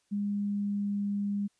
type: tone with pitch glide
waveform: sine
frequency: 203.6 to 202.4 Hz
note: G#3 to G#3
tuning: -34 to -44 cents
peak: -28 dBFS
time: 0.11-1.48 s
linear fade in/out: 20 ms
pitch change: -10 cents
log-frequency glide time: 0.29-1.06 s
effects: white hiss -73 dBFS RMS until 1.59 s + resampled to 22050 Hz